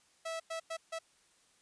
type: tone bursts at uneven times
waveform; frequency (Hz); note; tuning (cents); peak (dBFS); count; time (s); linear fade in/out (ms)
sawtooth; 654; E5; -14; -33; 4; 0.25-0.4 / 0.5-0.6 / 0.7-0.77 / 0.92-0.99; 10
effects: white hiss -68 dBFS RMS until 1.61 s + resampled to 22050 Hz